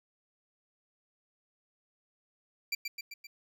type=tone with echo; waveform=25% pulse; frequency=2349 Hz; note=D7; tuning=in tune; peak=-26 dBFS; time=2.72-2.75 s; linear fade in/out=5 ms; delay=130 ms; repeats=4; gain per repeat=-4 dB; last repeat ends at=3.27 s; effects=none